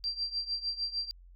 sine tone with tremolo, 4718 Hz, D8, 7 cents sharp, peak -28 dBFS, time 0.04-1.11 s, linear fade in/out 0 ms, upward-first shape triangle, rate 6.6 Hz, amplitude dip 90%, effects added 44 Hz sine -51 dBFS peak until 1.35 s

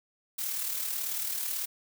blue noise with amplitude modulation, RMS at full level -31 dBFS, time 0.38-1.66 s, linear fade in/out 10 ms, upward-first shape sine, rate 38.2 Hz, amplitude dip 45%, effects none

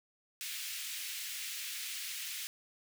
pink high-pass noise, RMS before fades -41 dBFS, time 0.41-2.47 s, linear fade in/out 0 ms, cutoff 2100 Hz, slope 24 dB/octave, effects none

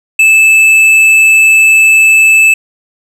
triangle tone with tanh clipping, 2624 Hz, E7, 9 cents flat, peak -4 dBFS, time 0.19-2.54 s, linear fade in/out 5 ms, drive 12 dB, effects none

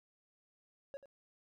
triangle tone with echo, 554 Hz, C#5, 1 cent flat, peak -40 dBFS, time 0.94-0.97 s, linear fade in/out 0 ms, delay 87 ms, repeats 1, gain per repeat -13 dB, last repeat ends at 1.057 s, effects none

